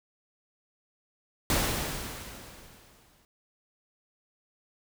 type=noise with exponential decay; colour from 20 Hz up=pink; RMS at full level=-25 dBFS; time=1.5-3.25 s; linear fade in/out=1 ms; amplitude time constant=380 ms; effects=none